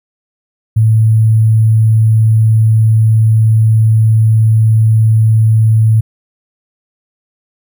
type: tone with sample-and-hold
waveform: sine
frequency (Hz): 110.4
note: A2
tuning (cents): +6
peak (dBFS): -5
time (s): 0.76-6.01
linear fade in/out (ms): 10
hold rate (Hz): 11025
effects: none